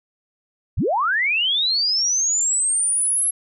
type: linear sweep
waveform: sine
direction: up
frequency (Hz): 34 to 11175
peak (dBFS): -17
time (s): 0.77-3.31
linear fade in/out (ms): 10
effects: none